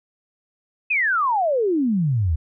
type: exponential sweep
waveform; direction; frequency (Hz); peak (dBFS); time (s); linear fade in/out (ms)
sine; down; 2600 to 73.42; -17; 0.9-2.36; 10
effects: none